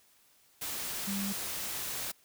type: tone in noise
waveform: sine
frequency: 198.5 Hz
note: G3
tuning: 22 cents sharp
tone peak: -33 dBFS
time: 1.07-1.33 s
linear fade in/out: 10 ms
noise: white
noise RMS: -37 dBFS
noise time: 0.61-2.12 s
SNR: +1 dB
effects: white hiss -65 dBFS RMS until 2.24 s